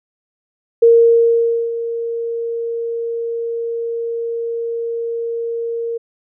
sine tone with ADSR envelope, 463.9 Hz, A#4, 8 cents flat, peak -5 dBFS, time 0.82-5.98 s, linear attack 9 ms, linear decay 880 ms, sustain -14 dB, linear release 12 ms, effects none

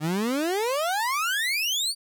30% pulse exponential sweep, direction up, 146.83 to 4699 Hz, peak -21 dBFS, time 0-1.95 s, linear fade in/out 50 ms, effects none

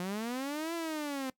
sawtooth linear two-way sweep, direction up then down, 174.61 to 340 to 257.2 Hz, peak -30 dBFS, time 0-1.3 s, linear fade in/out 2 ms, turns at 0.74 s, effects noise-tail reverb RT60 0.1 s tail -20 dB re dry

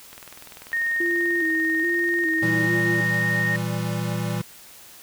click train, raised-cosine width 0.3 ms, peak -25 dBFS, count 49, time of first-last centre 0.13-2.483 s, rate 20.4 Hz
sine tone, 1848 Hz, A#6, 16 cents flat, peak -21 dBFS, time 0.73-3.56 s, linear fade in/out 0 ms
sine tone with vibrato, 333.3 Hz, E4, 19 cents sharp, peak -24 dBFS, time 1-3.01 s, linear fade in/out 5 ms, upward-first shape square, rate 1.2 Hz, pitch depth 51 cents each way
square chord, E diminished, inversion second, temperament equal, 116.54 / 164.81 / 196 Hz, Bb2 / E3 / G3, 0 / 0 / 0 cents, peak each -28 / -29 / -31 dBFS, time 2.42-4.42 s, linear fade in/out 10 ms
effects white hiss -46 dBFS RMS until 5.02 s

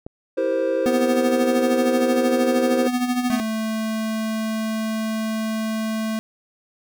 click, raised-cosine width 2 ms, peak -20 dBFS, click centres 0.065 s
triangle chord, C dominant seventh, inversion first, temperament just, 327 / 392.4 / 470.9 / 523.3 Hz, E4 / G4 / Bb4 / C5, -14 / +2 / +18 / 0 cents, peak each -25 / -25 / -25 / -19 dBFS, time 0.37-2.88 s, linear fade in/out 10 ms
square tone with tremolo, 247.9 Hz, B3, 7 cents sharp, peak -18 dBFS, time 0.86-3.4 s, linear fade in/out 0 ms, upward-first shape sine, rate 13 Hz, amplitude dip 60%
square tone, 220 Hz, A3, in tune, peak -23 dBFS, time 3.3-6.19 s, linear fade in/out 0 ms
effects none

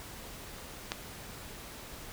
click, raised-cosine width 0.2 ms, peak -14 dBFS, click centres 0.919 s, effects pink hiss -46 dBFS RMS until 2.12 s

